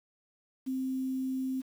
sine tone with quantisation, 261.6 Hz, C4, in tune, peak -30 dBFS, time 0.66-1.62 s, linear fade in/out 20 ms, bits 9, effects none

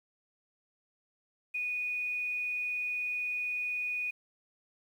sine tone with quantisation, 2471 Hz, D#7, 13 cents flat, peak -31 dBFS, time 1.54-4.11 s, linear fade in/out 10 ms, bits 10, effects none

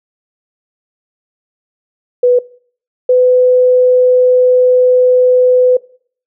sine tone pair in turn, 493.4 / 502.6 Hz, B4 / B4, -2 / +30 cents, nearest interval unison, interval 32 cents, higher second, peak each -5 dBFS, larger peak neither, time 2.23-2.39 / 3.09-5.77 s, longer second, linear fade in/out 5 ms, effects noise-tail reverb RT60 0.5 s tail -21 dB re dry

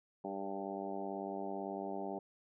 harmonic tone with a mistuned harmonic, 98 Hz, G2, in tune, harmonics 2 / 3 / 4 / 5 / 6 / 7 / 8 / 9, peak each -46 / -46 / -44 / -52 / -47 / -46 / -46 / -51 dBFS, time 0.24-2.19 s, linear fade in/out 5 ms, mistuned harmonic 5, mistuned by -25 cents, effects none

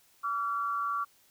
sine tone pair together, 1148 / 1371.5 Hz, D6 / F6, -40 / -32 cents, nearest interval minor third, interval 308 cents, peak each -30 / -34 dBFS, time 0.23-1.05 s, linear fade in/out 20 ms, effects white hiss -64 dBFS RMS until 1.3 s

